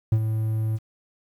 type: tone with ADSR envelope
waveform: triangle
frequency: 110 Hz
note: A2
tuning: in tune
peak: -12 dBFS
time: 0.12-0.79 s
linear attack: 4 ms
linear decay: 65 ms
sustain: -8 dB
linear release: 38 ms
effects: 9-bit